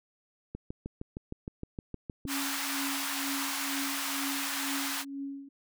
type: click train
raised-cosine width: 3 ms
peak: -24 dBFS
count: 12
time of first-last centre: 0.55-2.253 s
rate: 6.46 Hz
type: tone with tremolo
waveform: sine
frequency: 277.2 Hz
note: C#4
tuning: in tune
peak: -33 dBFS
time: 2.25-5.49 s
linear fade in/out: 10 ms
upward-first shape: triangle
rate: 2.1 Hz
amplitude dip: 80%
type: high-pass noise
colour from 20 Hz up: pink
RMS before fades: -34 dBFS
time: 2.27-5.05 s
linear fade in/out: 50 ms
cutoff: 880 Hz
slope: 24 dB/octave
effects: none